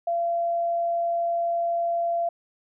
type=tone; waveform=sine; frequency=683 Hz; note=F5; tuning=39 cents flat; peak=-22 dBFS; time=0.07-2.29 s; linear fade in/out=5 ms; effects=none